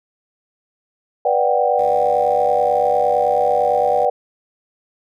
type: chord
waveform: sine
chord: G major seventh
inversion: first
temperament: just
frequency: 490 / 588 / 735 / 784 Hz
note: B4 / D5 / F#5 / G5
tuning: -14 / +2 / -12 / 0 cents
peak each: -19 dBFS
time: 1.25-4.1 s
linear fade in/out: 5 ms
type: tone with pitch glide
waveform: 5% pulse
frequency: 72.2 to 70.47 Hz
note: D2 to C#2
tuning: -29 to +29 cents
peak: -26 dBFS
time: 1.78-4.06 s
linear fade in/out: 10 ms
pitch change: -42 cents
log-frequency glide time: 2.3-2.76 s
effects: none